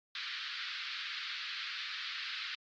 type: band-pass noise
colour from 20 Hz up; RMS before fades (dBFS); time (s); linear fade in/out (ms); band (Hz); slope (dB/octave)
white; -41; 0.15-2.55; 2; 1300 to 4500; 48
effects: Opus 48 kbps